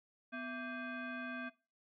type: tone with frequency modulation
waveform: sine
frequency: 664 Hz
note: E5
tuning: 12 cents sharp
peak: -40 dBFS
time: 0.32-1.5 s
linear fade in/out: 20 ms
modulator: 914 Hz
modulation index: 1.7
effects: noise-tail reverb RT60 0.3 s tail -19 dB re dry